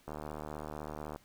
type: click train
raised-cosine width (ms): 1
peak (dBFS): -27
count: 83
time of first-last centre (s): 0.08-1.16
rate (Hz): 75.9
effects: pink hiss -65 dBFS RMS until 1.24 s